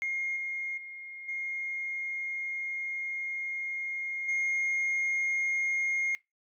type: tone with level steps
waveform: sine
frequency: 2136 Hz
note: C7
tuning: 35 cents sharp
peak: -28 / -31 / -40 / -31 / -24 dBFS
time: 0.02-6.15 s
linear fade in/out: 0 ms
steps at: 0.36 / 0.77 / 1.28 / 4.28 s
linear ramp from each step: 10 ms
effects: noise-tail reverb RT60 0.2 s tail -24 dB re dry + tanh soft clip ceiling -25 dBFS